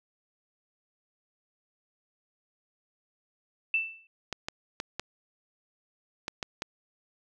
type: tone with exponential decay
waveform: sine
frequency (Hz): 2659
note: E7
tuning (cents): +14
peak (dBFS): -21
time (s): 3.74-4.07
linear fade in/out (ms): 2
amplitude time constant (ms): 70
type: clicks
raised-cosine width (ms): 0.2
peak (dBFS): -15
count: 7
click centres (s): 4.327 / 4.485 / 4.801 / 4.996 / 6.281 / 6.428 / 6.621
effects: none